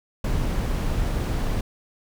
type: noise with ADSR envelope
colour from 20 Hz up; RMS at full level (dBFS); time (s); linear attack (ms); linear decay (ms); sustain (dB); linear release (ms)
brown; -21; 0.24-1.61; 6; 6; -3; 5
effects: none